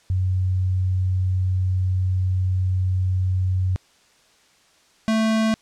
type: tone pair in turn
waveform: sine / square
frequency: 92.8 / 220.7 Hz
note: F#2 / A3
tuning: +6 / +5 cents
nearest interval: octave + minor third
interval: 1499 cents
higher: second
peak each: -18 dBFS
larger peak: neither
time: 0.1-3.76 / 5.08-5.54 s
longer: first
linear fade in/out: 0 ms
effects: white hiss -57 dBFS RMS until 5.61 s + low-pass 7000 Hz 12 dB/octave